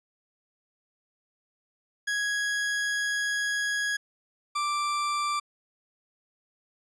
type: tone pair in turn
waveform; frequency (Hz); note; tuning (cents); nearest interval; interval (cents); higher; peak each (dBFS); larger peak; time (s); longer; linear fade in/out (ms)
40% pulse; 1661.2 / 1174.6; G#6 / D6; 0 / 0; tritone; 600; first; -25; neither; 2.07-3.97 / 4.55-5.4; first; 10
effects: resampled to 22050 Hz